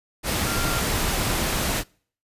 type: tone in noise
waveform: sine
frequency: 1386 Hz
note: F6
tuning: 14 cents flat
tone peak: -30 dBFS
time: 0.44-0.83 s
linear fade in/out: 50 ms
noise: pink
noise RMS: -24 dBFS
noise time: 0.23-1.84 s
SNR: -9 dB
effects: noise-tail reverb RT60 0.5 s tail -26 dB re dry + resampled to 32000 Hz